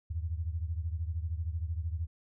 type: beating tone pair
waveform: sine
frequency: 79.1 / 92.1 Hz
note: D#2 / F#2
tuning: +29 / -7 cents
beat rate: 13 Hz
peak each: -33 / -37 dBFS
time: 0.1-2.07 s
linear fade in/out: 10 ms
effects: none